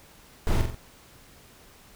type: noise with echo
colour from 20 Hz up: brown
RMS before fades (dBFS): -23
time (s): 0.47-0.61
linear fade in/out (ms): 0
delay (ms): 45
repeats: 3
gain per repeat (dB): -5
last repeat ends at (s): 0.745
effects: pink hiss -53 dBFS RMS until 1.95 s